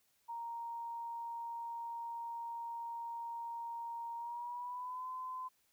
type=tone with pitch glide; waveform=sine; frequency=932.3 to 1022.6 Hz; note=A#5 to C6; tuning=0 to -40 cents; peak=-40 dBFS; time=0.28-5.49 s; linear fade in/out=20 ms; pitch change=+160 cents; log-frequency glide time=4.16-5.08 s; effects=white hiss -75 dBFS RMS until 5.72 s